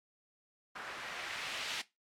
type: noise with low-pass filter sweep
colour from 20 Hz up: blue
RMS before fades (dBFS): -42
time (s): 0.75-1.82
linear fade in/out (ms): 10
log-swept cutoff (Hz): 1400 to 3300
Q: 1.3
effects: noise-tail reverb RT60 0.2 s tail -18 dB re dry + AAC 64 kbps